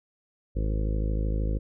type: harmonic tone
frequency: 53 Hz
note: G#1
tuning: 36 cents sharp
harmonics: 1 / 2 / 3 / 4 / 5 / 6 / 7 / 8 / 9 / 10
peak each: -25 / -33 / -37 / -39 / -42 / -40 / -45 / -45 / -42 / -44 dBFS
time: 0.55-1.59 s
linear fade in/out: 20 ms
effects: none